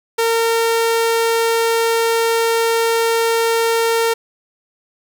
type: tone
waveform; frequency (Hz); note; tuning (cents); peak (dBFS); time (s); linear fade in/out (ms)
sawtooth; 457.8; A#4; -31; -10; 0.18-4.14; 10
effects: none